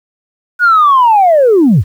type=linear sweep; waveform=sine; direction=down; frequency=1477 to 68.1 Hz; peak=-3 dBFS; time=0.59-1.84 s; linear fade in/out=50 ms; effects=tanh soft clip ceiling -1 dBFS + 7-bit